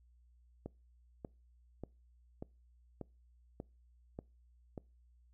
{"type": "click train", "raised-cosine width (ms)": 2, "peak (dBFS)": -29, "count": 8, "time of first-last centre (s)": [0.66, 4.778], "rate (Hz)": 1.7, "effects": ["noise-tail reverb RT60 0.3 s tail -25 dB re dry", "added 60 Hz sine -63 dBFS peak until 5.33 s"]}